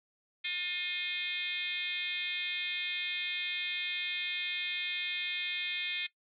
sine tone with frequency modulation, 2846 Hz, F7, 32 cents sharp, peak -32 dBFS, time 0.44-6.07 s, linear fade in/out 10 ms, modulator 354 Hz, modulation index 2.5, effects noise-tail reverb RT60 0.1 s tail -18 dB re dry

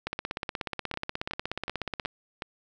two click trains, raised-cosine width 0.3 ms, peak -17 / -15 dBFS, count 5 / 34, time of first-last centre 0.94-2.421 / 0.07-2.058 s, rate 2.7 / 16.6 Hz, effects none

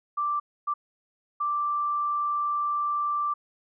sine tone bursts at uneven times, 1174.7 Hz, D6, in tune, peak -24 dBFS, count 3, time 0.17-0.4 / 0.67-0.74 / 1.4-3.34 s, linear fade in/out 10 ms, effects none

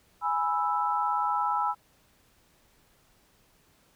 sine chord, E major, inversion first, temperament equal, 830.6 / 987.8 / 1318.5 Hz, G#5 / B5 / E6, 0 / 0 / 0 cents, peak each -29 dBFS, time 0.21-1.75 s, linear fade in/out 50 ms, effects pink hiss -64 dBFS RMS until 3.95 s

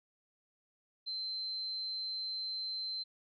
sine tone, 4100 Hz, C8, 36 cents flat, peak -36 dBFS, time 1.06-3.04 s, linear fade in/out 20 ms, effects none

